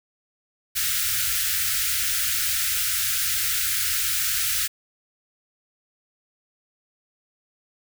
white band-stop noise, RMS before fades -24 dBFS, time 0.75-4.68 s, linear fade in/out 20 ms, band 120 to 1300 Hz, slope 96 dB/octave, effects none

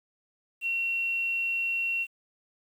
sine tone with quantisation, 2730 Hz, F7, 40 cents flat, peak -26 dBFS, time 0.61-2.07 s, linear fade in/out 50 ms, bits 9, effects none

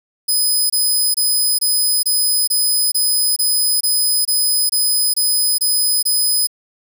5% pulse tone bursts, 5020 Hz, D#8, 15 cents sharp, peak -8 dBFS, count 14, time 0.28-6.472 s, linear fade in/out 10 ms, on 420 ms, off 24 ms, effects none

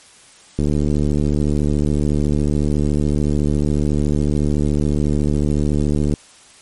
click train, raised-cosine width 3 ms, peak -6 dBFS, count 411, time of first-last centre 0.59-6.138 s, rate 73.9 Hz, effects white hiss -46 dBFS RMS until 6.61 s + MP3 48 kbps

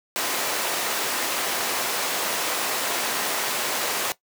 pink high-pass noise, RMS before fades -26 dBFS, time 0.16-4.12 s, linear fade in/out 0 ms, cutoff 480 Hz, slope 12 dB/octave, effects noise-tail reverb RT60 0.1 s tail -17 dB re dry

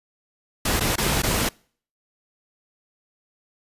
pink noise with dropouts, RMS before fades -22 dBFS, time 0.65-1.49 s, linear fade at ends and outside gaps 5 ms, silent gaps 0.798-0.806 / 0.958-0.98 / 1.221-1.233 s, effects noise-tail reverb RT60 0.5 s tail -26 dB re dry + resampled to 32000 Hz

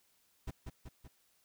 brown noise with echo, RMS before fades -38 dBFS, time 0.47-0.51 s, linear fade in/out 10 ms, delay 190 ms, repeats 3, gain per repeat -4 dB, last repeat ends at 1.08 s, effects white hiss -72 dBFS RMS until 1.44 s

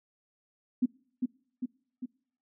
sine tone with echo, 250 Hz, B3, 21 cents sharp, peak -21 dBFS, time 0.82-0.86 s, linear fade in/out 10 ms, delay 400 ms, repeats 3, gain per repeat -4 dB, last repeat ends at 2.06 s, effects noise-tail reverb RT60 0.6 s tail -25 dB re dry

